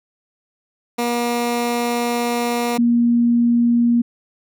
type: tone pair in turn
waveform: 15% pulse / sine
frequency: 238.8 / 237 Hz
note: A#3 / A#3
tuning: +42 / +29 cents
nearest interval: unison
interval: 13 cents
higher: first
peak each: -12 dBFS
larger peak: neither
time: 0.98-2.78 / 2.78-4.02 s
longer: first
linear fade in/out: 10 ms
effects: none